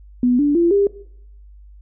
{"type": "tone with pitch steps", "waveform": "sine", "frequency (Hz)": [246.9, 290.2, 341.2, 401.1], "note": ["B3", "D4", "F4", "G4"], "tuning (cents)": [0, -21, -40, 40], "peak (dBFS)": -12, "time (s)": [0.23, 0.87], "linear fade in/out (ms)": 2, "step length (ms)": 160, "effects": ["noise-tail reverb RT60 0.7 s tail -19 dB re dry", "added 50 Hz sine -40 dBFS peak until 1.81 s"]}